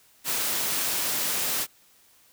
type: high-pass noise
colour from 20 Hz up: white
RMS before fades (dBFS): -27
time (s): 0.24-1.67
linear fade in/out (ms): 50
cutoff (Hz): 120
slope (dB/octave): 12
effects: white hiss -59 dBFS RMS until 2.32 s